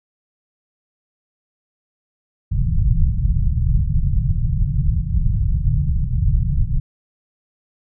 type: low-pass noise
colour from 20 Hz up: pink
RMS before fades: -17 dBFS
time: 2.51-6.8 s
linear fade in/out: 10 ms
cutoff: 160 Hz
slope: 48 dB/octave
effects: none